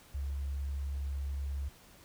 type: tone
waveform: sine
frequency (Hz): 69.5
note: C#2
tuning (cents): +5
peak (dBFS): -33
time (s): 0.14-1.69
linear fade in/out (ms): 10
effects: pink hiss -58 dBFS RMS until 2.04 s